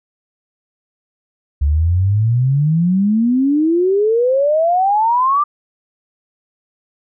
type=exponential sweep; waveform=sine; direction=up; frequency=69.3 to 1200 Hz; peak=-11 dBFS; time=1.61-5.44 s; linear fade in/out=10 ms; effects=none

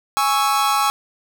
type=chord; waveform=45% pulse; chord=C# minor; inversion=second; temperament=equal; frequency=830.6 / 1108.7 / 1318.5 Hz; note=G#5 / C#6 / E6; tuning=0 / 0 / 0 cents; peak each=-20 / -20 / -21 dBFS; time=0.17-0.9 s; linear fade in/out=0 ms; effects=none

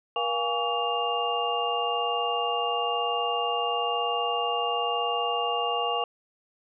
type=tone cluster; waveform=sine; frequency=477.1 / 701 / 822 / 1136 / 2804 Hz; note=A#4 / F5 / G#5 / C#6 / F7; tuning=+40 / +6 / -18 / +42 / +6 cents; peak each=-31 dBFS; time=0.16-6.04 s; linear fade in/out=2 ms; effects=none

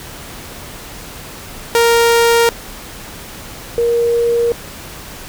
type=tone pair in turn; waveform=sawtooth / sine; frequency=466.2 / 470.3 Hz; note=A#4 / A#4; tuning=0 / +15 cents; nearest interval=unison; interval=15 cents; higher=second; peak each=-5 / -11 dBFS; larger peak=first; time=1.75-2.49 / 3.78-4.52 s; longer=neither; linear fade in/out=0 ms; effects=pink hiss -32 dBFS RMS until 5.28 s

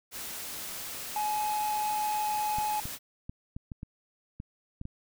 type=noise; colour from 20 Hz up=white; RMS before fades=-39 dBFS; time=0.11-2.99 s; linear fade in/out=50 ms
type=tone; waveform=triangle; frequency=846 Hz; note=G#5; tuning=32 cents sharp; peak=-26 dBFS; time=1.16-2.8 s; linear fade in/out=2 ms
type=clicks; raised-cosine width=5 ms; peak=-26 dBFS; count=9; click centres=2.585 / 2.855 / 3.295 / 3.565 / 3.718 / 3.831 / 4.401 / 4.814 / 4.854 s
effects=none

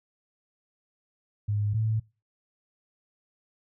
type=tone pair in turn; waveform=sine; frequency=103.83 / 110.09 Hz; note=G#2 / A2; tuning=0 / +1 cents; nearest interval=minor second; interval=101 cents; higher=second; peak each=-24 / -23 dBFS; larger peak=second; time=1.48-1.74 / 1.74-2 s; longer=neither; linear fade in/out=10 ms; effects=noise-tail reverb RT60 0.3 s tail -24 dB re dry

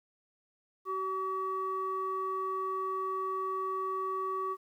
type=tone with low-pass filter; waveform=square; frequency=380 Hz; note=F#4; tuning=46 cents sharp; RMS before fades=-34 dBFS; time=0.85-4.57 s; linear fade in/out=50 ms; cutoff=1100 Hz; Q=6.2; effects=11-bit

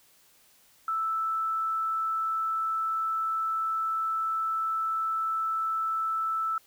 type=tone; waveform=sine; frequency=1318.5 Hz; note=E6; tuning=in tune; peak=-26 dBFS; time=0.88-6.58 s; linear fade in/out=2 ms; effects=white hiss -61 dBFS RMS until 6.66 s

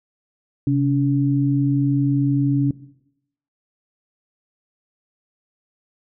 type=tone pair together; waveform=sine; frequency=133.89 / 283.7 Hz; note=C3 / C#4; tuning=+40 / +40 cents; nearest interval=octave + minor second; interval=1300 cents; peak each=-18 dBFS; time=0.67-2.71 s; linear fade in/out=2 ms; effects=noise-tail reverb RT60 0.8 s tail -18 dB re dry

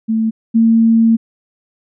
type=tone pair in turn; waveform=sine; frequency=222.4 / 226.8 Hz; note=A3 / A#3; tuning=+19 / -47 cents; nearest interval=unison; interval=34 cents; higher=second; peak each=-12 / -7 dBFS; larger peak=second; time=0.08-0.31 / 0.54-1.17 s; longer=second; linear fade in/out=20 ms; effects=none

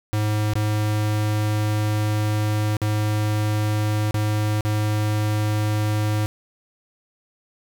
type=tone with dropouts; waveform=square; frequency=106.2 Hz; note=G#2; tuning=39 cents sharp; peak=-20 dBFS; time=0.13-6.26 s; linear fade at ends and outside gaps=0 ms; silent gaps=0.535-0.555 / 2.768-2.817 / 4.109-4.143 / 4.608-4.65 s; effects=none

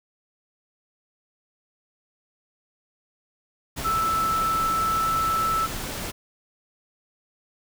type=tone in noise; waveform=sine; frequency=1318.5 Hz; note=E6; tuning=in tune; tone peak=-21 dBFS; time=3.84-5.67 s; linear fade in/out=20 ms; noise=pink; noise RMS=-32 dBFS; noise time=3.76-6.12 s; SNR=+8 dB; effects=none

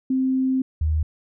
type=tone pair in turn; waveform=sine; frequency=261.5 / 77.74 Hz; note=C4 / D#2; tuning=-1 / -1 cents; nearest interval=octave + major sixth; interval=2100 cents; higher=first; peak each=-18 dBFS; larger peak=neither; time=0.1-0.62 / 0.81-1.03 s; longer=first; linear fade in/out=5 ms; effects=none

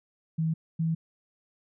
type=tone pair in turn; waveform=sine; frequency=160.9 / 162.77 Hz; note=E3 / E3; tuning=-42 / -22 cents; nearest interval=unison; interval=20 cents; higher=second; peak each=-24 dBFS; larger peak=neither; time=0.38-0.54 / 0.79-0.95 s; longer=neither; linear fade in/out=10 ms; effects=none

